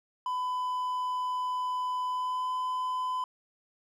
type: tone with pitch glide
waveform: triangle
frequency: 1003 to 1011.7 Hz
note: B5 to B5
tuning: +26 to +41 cents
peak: -27 dBFS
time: 0.26-3.24 s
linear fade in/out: 2 ms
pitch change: +15 cents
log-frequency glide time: 2.07-2.5 s
effects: none